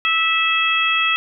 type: harmonic tone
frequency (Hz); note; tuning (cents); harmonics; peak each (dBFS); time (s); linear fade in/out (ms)
654; E5; -14; 2 / 3 / 4 / 5; -21 / -24 / -18 / -22; 0.05-1.16; 0
effects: none